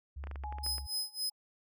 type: tone with vibrato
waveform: sine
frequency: 69.3 Hz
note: C#2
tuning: in tune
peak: -39 dBFS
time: 0.16-0.87 s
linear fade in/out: 10 ms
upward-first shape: triangle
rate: 2.4 Hz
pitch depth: 41 cents each way
type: clicks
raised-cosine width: 0.5 ms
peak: -31 dBFS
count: 9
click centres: 0.239 / 0.271 / 0.313 / 0.358 / 0.437 / 0.525 / 0.585 / 0.664 / 0.782 s
type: tone with exponential decay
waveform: sine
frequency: 841 Hz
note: G#5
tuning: 22 cents sharp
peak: -38 dBFS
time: 0.44-1.32 s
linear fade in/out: 1 ms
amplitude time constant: 190 ms
type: tone with tremolo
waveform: sawtooth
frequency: 5060 Hz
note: D#8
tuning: 28 cents sharp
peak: -29 dBFS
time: 0.63-1.3 s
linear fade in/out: 10 ms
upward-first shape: sine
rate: 3.6 Hz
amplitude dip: 95%
effects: none